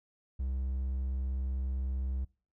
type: tone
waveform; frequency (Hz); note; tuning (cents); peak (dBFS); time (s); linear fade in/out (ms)
triangle; 65.4; C2; 0; -29; 0.39-2.25; 10
effects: noise-tail reverb RT60 0.4 s tail -24 dB re dry